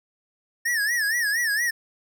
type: tone with vibrato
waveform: square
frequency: 1789 Hz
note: A6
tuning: 28 cents sharp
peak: -22 dBFS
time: 0.65-1.71 s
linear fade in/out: 10 ms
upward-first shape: sine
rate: 4.3 Hz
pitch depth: 150 cents each way
effects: none